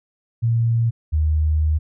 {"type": "tone pair in turn", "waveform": "sine", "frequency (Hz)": [115.8, 77.29], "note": ["A#2", "D#2"], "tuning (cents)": [-11, -11], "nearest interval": "perfect fifth", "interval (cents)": 700, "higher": "first", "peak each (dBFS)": -15, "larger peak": "neither", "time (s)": [[0.42, 0.91], [1.12, 1.79]], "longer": "second", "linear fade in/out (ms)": 20, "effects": []}